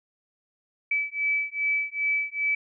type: beating tone pair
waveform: sine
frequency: 2300 / 2302.5 Hz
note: D7 / D7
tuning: -37 / -35 cents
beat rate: 2.5 Hz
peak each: -27 dBFS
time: 0.91-2.55 s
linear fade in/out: 5 ms
effects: none